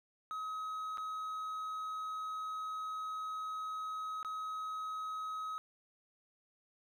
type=tone with dropouts; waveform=triangle; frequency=1272 Hz; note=D#6; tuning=38 cents sharp; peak=-36 dBFS; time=0.31-5.58 s; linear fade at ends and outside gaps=0 ms; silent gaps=0.973-0.981 / 4.229-4.248 s; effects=none